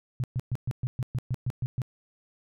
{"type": "tone bursts", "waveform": "sine", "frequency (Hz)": 125.3, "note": "B2", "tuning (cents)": 25, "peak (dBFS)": -25, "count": 11, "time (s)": [0.2, 1.818], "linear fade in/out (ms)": 0, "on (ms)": 38, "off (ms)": 120, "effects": []}